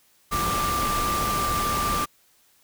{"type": "tone in noise", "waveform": "sine", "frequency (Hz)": 1182, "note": "D6", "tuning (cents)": 11, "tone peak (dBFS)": -24, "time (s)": [0.31, 2.06], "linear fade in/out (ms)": 20, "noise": "pink", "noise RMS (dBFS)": -28, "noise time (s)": [0.31, 2.06], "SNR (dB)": 1, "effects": ["white hiss -61 dBFS RMS until 2.63 s"]}